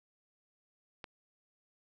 click, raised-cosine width 0.3 ms, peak -27 dBFS, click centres 1.042 s, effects none

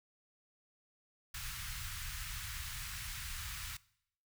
pink band-stop noise, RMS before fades -43 dBFS, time 1.34-3.77 s, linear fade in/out 5 ms, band 120 to 1300 Hz, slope 24 dB/octave, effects noise-tail reverb RT60 0.7 s tail -21 dB re dry

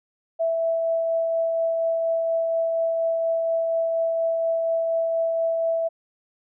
sine tone with tremolo, 659.3 Hz, E5, in tune, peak -19 dBFS, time 0.39-5.89 s, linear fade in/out 20 ms, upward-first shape triangle, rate 4.2 Hz, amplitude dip 25%, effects none

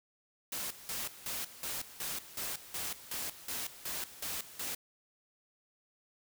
white noise with tremolo, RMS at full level -38 dBFS, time 0.52-4.75 s, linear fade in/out 5 ms, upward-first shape square, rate 2.7 Hz, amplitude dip 80%, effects none

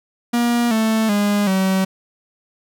45% pulse tone with pitch steps, 238.2 / 221 / 205 / 190.15 Hz, A#3 / A3 / G#3 / F#3, +38 / +8 / -22 / +48 cents, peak -15 dBFS, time 0.33-1.85 s, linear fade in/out 10 ms, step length 380 ms, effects none

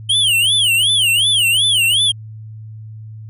square tone with vibrato, 3076 Hz, G7, 33 cents flat, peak -12 dBFS, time 0.09-2.12 s, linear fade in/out 10 ms, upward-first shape sine, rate 2.7 Hz, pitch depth 230 cents each way, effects added 109 Hz sine -30 dBFS peak until 3.29 s + resampled to 32000 Hz

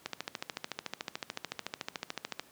click train, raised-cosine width 0.2 ms, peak -17 dBFS, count 33, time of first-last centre 0.06-2.396 s, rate 13.7 Hz, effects pink hiss -59 dBFS RMS until 2.51 s + high-pass 150 Hz 12 dB/octave

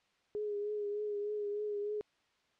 sine tone with vibrato, 415.3 Hz, G#4, in tune, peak -34 dBFS, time 0.35-2.01 s, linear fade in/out 0 ms, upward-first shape triangle, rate 3.3 Hz, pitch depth 37 cents each way, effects white hiss -73 dBFS RMS until 2.59 s + low-pass 4000 Hz 12 dB/octave

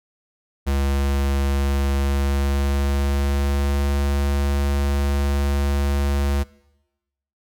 square tone with pitch glide, 69.3 to 70.35 Hz, C#2 to C#2, 0 to +26 cents, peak -19 dBFS, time 0.66-6.44 s, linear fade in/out 20 ms, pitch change +26 cents, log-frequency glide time 1.99-3.87 s, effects noise-tail reverb RT60 1.0 s tail -22 dB re dry

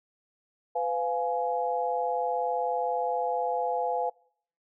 sine chord, F diminished, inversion second, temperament just, 502.9 / 698.5 / 838.1 Hz, Cb5 / F5 / Ab5, +31 / 0 / +16 cents, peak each -30 dBFS, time 0.75-4.1 s, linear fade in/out 10 ms, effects noise-tail reverb RT60 0.6 s tail -25 dB re dry

